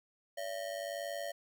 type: ring-modulated tone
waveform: square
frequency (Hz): 622.3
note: D#5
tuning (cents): 0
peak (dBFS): -35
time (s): 0.37-1.32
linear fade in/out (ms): 10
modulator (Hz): 50.5
effects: 11-bit